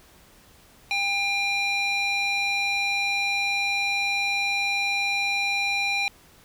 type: tone with band-pass filter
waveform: square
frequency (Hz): 800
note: G5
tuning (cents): +35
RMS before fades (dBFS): -25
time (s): 0.91-6.08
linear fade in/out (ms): 0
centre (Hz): 3000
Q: 4.9
effects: pink hiss -54 dBFS RMS until 6.44 s